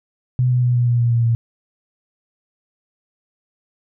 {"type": "tone with pitch steps", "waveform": "sine", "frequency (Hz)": [125.8, 124.36, 122.93, 121.51, 120.12, 118.74, 117.38, 116.03], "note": ["B2", "B2", "B2", "B2", "B2", "A#2", "A#2", "A#2"], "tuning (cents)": [32, 12, -8, -28, -48, 32, 12, -8], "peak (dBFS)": -13, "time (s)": [0.39, 1.35], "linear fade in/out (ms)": 0, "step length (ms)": 120, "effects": []}